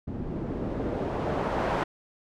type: noise with low-pass filter sweep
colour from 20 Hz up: white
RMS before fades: -30 dBFS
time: 0.07-1.84 s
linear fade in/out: 10 ms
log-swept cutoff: 230 to 1000 Hz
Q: 0.91
effects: none